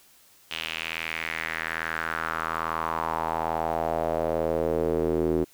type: tone with band-pass filter sweep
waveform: square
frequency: 40.6 Hz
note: E1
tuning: 26 cents flat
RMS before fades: -28 dBFS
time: 0.5-5.45 s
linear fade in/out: 20 ms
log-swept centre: 3000 to 350 Hz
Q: 3.5
effects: white hiss -57 dBFS RMS until 5.53 s